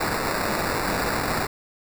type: noise with sample-and-hold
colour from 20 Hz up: white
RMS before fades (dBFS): -25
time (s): 0-1.47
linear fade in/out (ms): 10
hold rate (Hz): 3150
effects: none